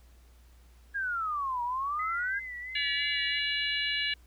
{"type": "exponential two-way sweep", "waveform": "sine", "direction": "down then up", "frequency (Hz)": [1653, 947, 1653], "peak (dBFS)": -29, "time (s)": [0.94, 2.4], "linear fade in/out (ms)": 20, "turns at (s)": 1.63}
{"type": "tone with vibrato", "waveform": "sine", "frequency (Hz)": 2000, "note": "B6", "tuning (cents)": 21, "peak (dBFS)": -37, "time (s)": [1.99, 3.39], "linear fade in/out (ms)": 5, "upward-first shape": "sine", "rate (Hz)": 3, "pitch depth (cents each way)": 51}
{"type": "harmonic tone", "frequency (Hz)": 572, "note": "D5", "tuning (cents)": -46, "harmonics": [3, 4, 5, 6, 7], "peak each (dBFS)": [-34, -34, -32, -39, -36], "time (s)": [2.75, 4.14], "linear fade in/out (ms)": 5}
{"effects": ["added 60 Hz sine -54 dBFS peak until 4.26 s", "pink hiss -65 dBFS RMS until 4.26 s"]}